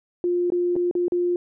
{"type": "tone with dropouts", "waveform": "sine", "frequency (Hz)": 352.6, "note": "F4", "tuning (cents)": 17, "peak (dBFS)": -19, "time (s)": [0.24, 1.36], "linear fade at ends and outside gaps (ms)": 1, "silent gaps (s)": [[0.502, 0.521], [0.756, 0.763], [0.912, 0.952], [1.082, 1.121]], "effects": []}